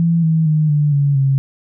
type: tone with pitch steps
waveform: sine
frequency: 167.5 / 160.68 / 154.13 / 147.85 / 141.83 / 136.05 Hz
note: E3 / E3 / D#3 / D3 / C#3 / C#3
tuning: +28 / -44 / -16 / +12 / +40 / -32 cents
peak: -11 dBFS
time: 0-1.38 s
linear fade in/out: 0 ms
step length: 230 ms
effects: none